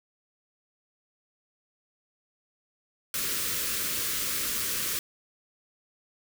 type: band-stop noise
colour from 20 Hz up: white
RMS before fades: -30 dBFS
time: 3.14-4.99 s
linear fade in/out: 2 ms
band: 560 to 1100 Hz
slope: 48 dB/octave
effects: none